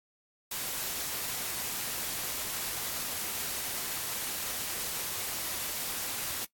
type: noise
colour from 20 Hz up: white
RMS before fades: -35 dBFS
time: 0.51-6.45 s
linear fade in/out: 5 ms
effects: noise-tail reverb RT60 0.1 s tail -19 dB re dry + AAC 64 kbps